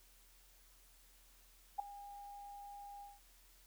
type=tone with ADSR envelope; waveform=sine; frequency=809 Hz; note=G#5; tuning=46 cents flat; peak=-31 dBFS; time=1.78-3.2 s; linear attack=16 ms; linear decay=5 ms; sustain=-18 dB; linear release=180 ms; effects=added 41 Hz sine -66 dBFS peak until 3.66 s + white hiss -67 dBFS RMS until 3.66 s